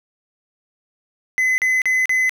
triangle tone bursts, 2029 Hz, B6, 46 cents sharp, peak -13 dBFS, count 4, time 1.38-2.294 s, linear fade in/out 0 ms, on 200 ms, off 38 ms, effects none

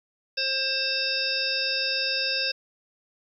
harmonic tone, 531 Hz, C5, 25 cents sharp, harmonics 1 / 3 / 5 / 7 / 9 / 10, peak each -35 / -33 / -30 / -33 / -30 / -29 dBFS, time 0.37-2.52 s, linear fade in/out 10 ms, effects 10-bit

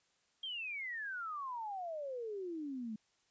sine exponential sweep, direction down, 3252 to 210 Hz, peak -39 dBFS, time 0.43-2.96 s, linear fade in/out 5 ms, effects white hiss -75 dBFS RMS until 3.3 s + resampled to 16000 Hz

